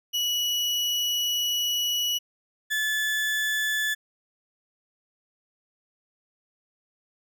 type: tone pair in turn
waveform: 35% pulse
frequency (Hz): 2933 / 1729.9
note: F#7 / A6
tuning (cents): -16 / -30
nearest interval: major sixth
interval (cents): 914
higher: first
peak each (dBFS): -22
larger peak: neither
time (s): 0.13-2.19 / 2.7-3.95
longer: first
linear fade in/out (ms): 20
effects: none